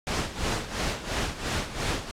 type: noise with tremolo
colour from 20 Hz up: pink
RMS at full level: -27 dBFS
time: 0.07-2.11 s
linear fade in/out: 0 ms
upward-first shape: sine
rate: 2.9 Hz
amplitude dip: 75%
effects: low-pass 7000 Hz 12 dB/octave + AAC 64 kbps